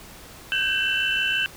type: tone cluster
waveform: sine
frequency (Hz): 1539 / 1605 / 2682 / 3005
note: G6 / G6 / E7 / F#7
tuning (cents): -32 / +40 / +29 / +26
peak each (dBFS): -26 / -29 / -24 / -25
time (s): 0.52-1.46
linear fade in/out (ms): 0
effects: tanh soft clip ceiling -13 dBFS + pink hiss -44 dBFS RMS until 1.56 s